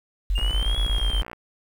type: tone bursts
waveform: sine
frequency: 46.25 Hz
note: F#1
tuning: in tune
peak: -19 dBFS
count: 8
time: 0.3-1.222 s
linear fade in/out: 0 ms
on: 89 ms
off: 30 ms
type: exponential two-way sweep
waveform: triangle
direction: up then down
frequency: 2794 to 3358 to 3114 Hz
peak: -26 dBFS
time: 0.35-1.22 s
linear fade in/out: 10 ms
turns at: 0.78 s
type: click train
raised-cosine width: 0.5 ms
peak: -21 dBFS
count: 58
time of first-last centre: 0.38-1.332 s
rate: 59.9 Hz
effects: 8-bit